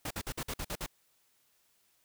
pink noise bursts, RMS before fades -37 dBFS, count 8, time 0.05-0.863 s, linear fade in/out 5 ms, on 57 ms, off 51 ms, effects white hiss -71 dBFS RMS until 2.04 s

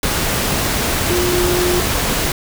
sine tone in noise, 355.9 Hz, F4, 33 cents sharp, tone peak -16 dBFS, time 1.1-1.8 s, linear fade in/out 2 ms, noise pink, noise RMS -18 dBFS, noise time 0.03-2.32 s, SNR -1 dB, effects none

